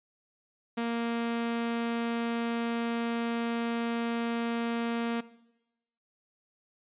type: tone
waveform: sawtooth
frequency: 233.1 Hz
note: A#3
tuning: in tune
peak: -25 dBFS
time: 0.77-5.21 s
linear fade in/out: 10 ms
effects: noise-tail reverb RT60 0.9 s tail -18 dB re dry + resampled to 8000 Hz